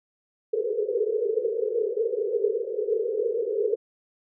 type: band-pass noise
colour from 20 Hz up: pink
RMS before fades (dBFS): -26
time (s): 0.53-3.76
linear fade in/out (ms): 10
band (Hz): 410 to 480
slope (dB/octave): 96
effects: none

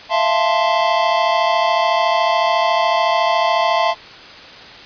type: chord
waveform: square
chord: F major seventh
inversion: third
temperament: equal with one note detuned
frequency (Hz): 659.3 / 693.2 / 880 / 1046.5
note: E5 / F5 / A5 / C6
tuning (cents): 0 / -13 / 0 / 0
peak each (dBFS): -20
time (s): 0.09-3.95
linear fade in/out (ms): 50
effects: white hiss -37 dBFS RMS until 4.85 s + resampled to 11025 Hz

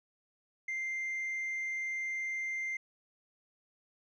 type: tone with tanh clipping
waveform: sine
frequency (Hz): 2093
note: C7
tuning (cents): 0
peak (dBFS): -34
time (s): 0.68-2.77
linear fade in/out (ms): 5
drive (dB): 1
effects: none

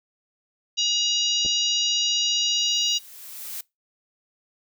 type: harmonic tone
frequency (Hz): 955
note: A#5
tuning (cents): +42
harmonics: 3 / 4 / 5 / 6 / 7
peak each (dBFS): -24 / -25 / -28 / -28 / -33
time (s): 0.77-2.99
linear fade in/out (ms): 20
type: clicks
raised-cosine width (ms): 2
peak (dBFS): -24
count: 2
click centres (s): 1.45 / 1.461
type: noise with exponential growth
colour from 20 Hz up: blue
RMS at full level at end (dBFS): -32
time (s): 2-3.61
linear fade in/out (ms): 5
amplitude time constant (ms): 350
effects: noise-tail reverb RT60 0.2 s tail -23 dB re dry

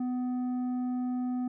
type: tone with tanh clipping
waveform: sine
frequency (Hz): 250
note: B3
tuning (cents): +21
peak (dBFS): -30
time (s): 0-1.48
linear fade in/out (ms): 5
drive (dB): 7
effects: none

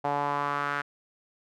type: tone with band-pass filter sweep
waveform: sawtooth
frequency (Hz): 143.7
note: D3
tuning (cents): -37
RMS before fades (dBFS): -29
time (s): 0.04-0.82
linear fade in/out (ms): 10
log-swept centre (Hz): 780 to 1500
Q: 3.2
effects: none

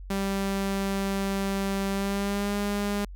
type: tone with pitch glide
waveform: sawtooth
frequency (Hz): 196 to 203.5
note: G3 to G#3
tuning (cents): 0 to -35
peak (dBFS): -22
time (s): 0.1-3.05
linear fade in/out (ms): 5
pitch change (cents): +65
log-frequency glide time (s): 1.9-2.55
effects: added 46 Hz sine -38 dBFS peak until 3.15 s

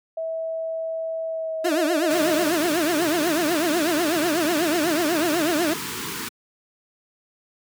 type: tone with pitch glide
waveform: sine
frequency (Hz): 650 to 619.9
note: E5 to D#5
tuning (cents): -24 to -7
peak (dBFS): -25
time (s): 0.17-2.51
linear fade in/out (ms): 5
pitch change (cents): -83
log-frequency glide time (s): 1.27-2.35
type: tone with vibrato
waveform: 30% pulse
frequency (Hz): 323.1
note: E4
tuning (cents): -35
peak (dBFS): -17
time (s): 1.64-5.74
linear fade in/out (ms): 10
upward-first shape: triangle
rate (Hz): 8.1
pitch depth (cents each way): 220
type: band-stop noise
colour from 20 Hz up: pink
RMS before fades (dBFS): -29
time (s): 2.1-6.29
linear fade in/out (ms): 10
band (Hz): 460 to 880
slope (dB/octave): 96
effects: high-pass 200 Hz 12 dB/octave

